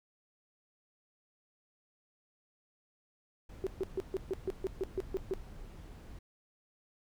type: noise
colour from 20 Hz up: brown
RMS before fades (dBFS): -48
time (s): 3.49-6.19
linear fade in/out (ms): 5
type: tone bursts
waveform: sine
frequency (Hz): 380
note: F#4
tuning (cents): +46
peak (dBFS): -30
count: 11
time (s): 3.64-5.337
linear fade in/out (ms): 0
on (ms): 27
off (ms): 140
effects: none